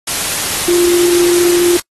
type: tone in noise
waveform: sine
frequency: 349.2 Hz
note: F4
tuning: in tune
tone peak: -9 dBFS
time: 0.68-1.77 s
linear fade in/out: 5 ms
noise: white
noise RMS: -17 dBFS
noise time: 0.07-1.8 s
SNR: +5 dB
effects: noise-tail reverb RT60 0.1 s tail -26 dB re dry + AAC 32 kbps